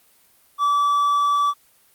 triangle tone, 1154 Hz, D6, 31 cents flat, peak -14 dBFS, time 0.58-1.54 s, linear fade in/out 50 ms, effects white hiss -57 dBFS RMS until 1.94 s + Opus 32 kbps

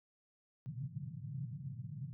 pink band-pass noise, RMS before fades -44 dBFS, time 0.66-2.13 s, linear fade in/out 0 ms, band 120 to 160 Hz, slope 48 dB/octave, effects none

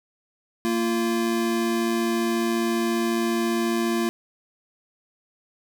square tone pair together, 230 / 344.6 Hz, A#3 / F4, -23 / -23 cents, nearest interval perfect fifth, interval 700 cents, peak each -25 dBFS, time 0.65-4.09 s, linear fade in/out 0 ms, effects none

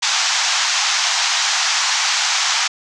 white band-pass noise, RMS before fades -18 dBFS, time 0.02-2.68 s, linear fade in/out 10 ms, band 740 to 6800 Hz, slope 48 dB/octave, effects none

